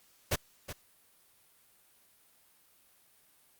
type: noise with echo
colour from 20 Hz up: pink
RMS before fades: -29 dBFS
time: 0.31-0.36 s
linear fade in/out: 10 ms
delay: 370 ms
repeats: 1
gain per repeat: -12 dB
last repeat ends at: 0.73 s
effects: white hiss -65 dBFS RMS until 3.59 s + Opus 48 kbps